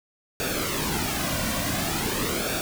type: noise with flanger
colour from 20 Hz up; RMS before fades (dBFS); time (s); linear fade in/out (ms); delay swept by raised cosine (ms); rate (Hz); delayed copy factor
pink; -27; 0.4-2.61; 0; 0.98 to 2.38; 0.46; -0.65
effects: none